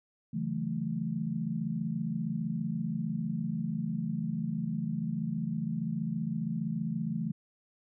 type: chord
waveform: sine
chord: F# minor seventh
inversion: second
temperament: equal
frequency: 138.59 / 164.81 / 185 / 220 Hz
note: C#3 / E3 / F#3 / A3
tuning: 0 / 0 / 0 / 0 cents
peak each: -39 / -34 / -39 / -34 dBFS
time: 0.33-7.32 s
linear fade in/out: 10 ms
effects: none